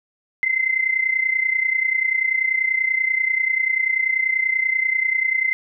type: tone with amplitude modulation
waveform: sine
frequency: 2068 Hz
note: C7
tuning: 21 cents flat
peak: -14 dBFS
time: 0.43-5.53 s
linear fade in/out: 0 ms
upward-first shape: sine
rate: 30.3 Hz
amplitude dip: 75%
effects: none